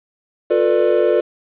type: chord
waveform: triangle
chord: B half-diminished seventh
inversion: second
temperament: just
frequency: 355.6 / 444.5 / 493.9 / 592.7 Hz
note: F4 / A4 / B4 / D5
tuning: +31 / +18 / 0 / +16 cents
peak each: -16 dBFS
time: 0.5-1.21 s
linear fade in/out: 10 ms
effects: resampled to 8000 Hz + 7-bit